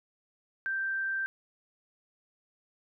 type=tone; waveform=sine; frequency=1568 Hz; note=G6; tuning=in tune; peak=-29 dBFS; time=0.66-1.26 s; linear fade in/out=0 ms; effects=none